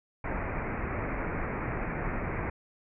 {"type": "low-pass noise", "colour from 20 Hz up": "pink", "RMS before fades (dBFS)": -33, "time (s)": [0.24, 2.5], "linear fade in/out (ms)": 5, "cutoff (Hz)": 2400, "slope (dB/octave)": 96, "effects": []}